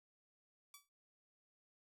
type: tone with exponential decay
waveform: 5% pulse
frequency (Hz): 1148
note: D6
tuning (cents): -40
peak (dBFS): -40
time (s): 0.74-0.89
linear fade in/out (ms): 2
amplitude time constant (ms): 31
effects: none